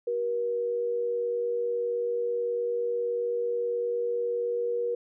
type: tone pair together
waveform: sine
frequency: 378.6 / 477 Hz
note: F#4 / A#4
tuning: +40 / +40 cents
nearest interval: major third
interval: 400 cents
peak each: -37 / -26 dBFS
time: 0.07-4.95 s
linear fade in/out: 5 ms
effects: none